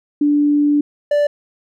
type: tone pair in turn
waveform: sine / triangle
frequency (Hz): 292.4 / 584.8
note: D4 / D5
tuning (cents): -7 / -7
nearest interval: octave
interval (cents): 1200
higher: second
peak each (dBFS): -11 / -10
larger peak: second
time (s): 0.21-0.81 / 1.11-1.27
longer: first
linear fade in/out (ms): 5
effects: none